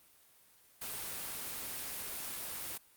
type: noise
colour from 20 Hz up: white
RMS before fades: -41 dBFS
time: 0.81-2.78 s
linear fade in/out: 10 ms
effects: white hiss -64 dBFS RMS until 2.96 s + Opus 32 kbps